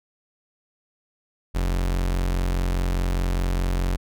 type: tone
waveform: 40% pulse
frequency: 44.84 Hz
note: F1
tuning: 46 cents sharp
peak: -20 dBFS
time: 1.54-3.97 s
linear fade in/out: 20 ms
effects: none